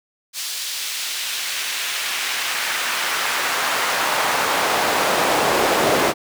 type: noise with high-pass filter sweep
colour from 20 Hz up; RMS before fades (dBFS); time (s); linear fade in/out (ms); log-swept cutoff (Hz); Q
brown; -21; 0.33-6.14; 50; 4500 to 430; 0.93
effects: none